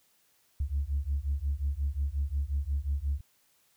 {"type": "beating tone pair", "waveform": "sine", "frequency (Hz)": [67.9, 73.5], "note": ["C#2", "D2"], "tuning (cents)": [-35, 2], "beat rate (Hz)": 5.6, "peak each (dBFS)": -30, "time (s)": [0.6, 3.21], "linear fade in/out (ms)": 5, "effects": ["tanh soft clip ceiling -22 dBFS", "white hiss -68 dBFS RMS until 3.76 s"]}